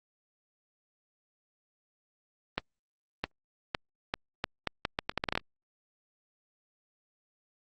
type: accelerating click train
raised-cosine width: 0.3 ms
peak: -12 dBFS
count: 15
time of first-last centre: 2.58-5.376 s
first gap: 660 ms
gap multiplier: 0.77
effects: Opus 24 kbps